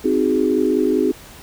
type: chord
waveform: sine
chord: Ab dominant seventh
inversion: first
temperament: equal with one note detuned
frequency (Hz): 260.6 / 311.1 / 370 / 415.3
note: C4 / Eb4 / Gb4 / Ab4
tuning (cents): -7 / 0 / 0 / 0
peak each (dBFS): -20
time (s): 0.04-1.12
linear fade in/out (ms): 10
effects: pink hiss -41 dBFS RMS until 1.42 s